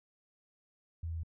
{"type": "tone with pitch steps", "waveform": "sine", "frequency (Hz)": [82.8, 82.28, 81.75], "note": ["E2", "E2", "E2"], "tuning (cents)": [8, -3, -14], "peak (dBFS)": -35, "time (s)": [1.03, 1.234], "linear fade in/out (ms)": 5, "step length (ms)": 68, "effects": []}